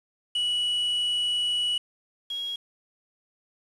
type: tone pair in turn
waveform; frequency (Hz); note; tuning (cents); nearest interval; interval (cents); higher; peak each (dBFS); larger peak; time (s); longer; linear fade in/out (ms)
triangle / sine; 2937 / 3297; F#7 / G#7; -13 / -13; major second; 200; second; -22 / -29; first; 0.35-1.78 / 2.3-2.56; first; 5
effects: resampled to 24000 Hz + 8-bit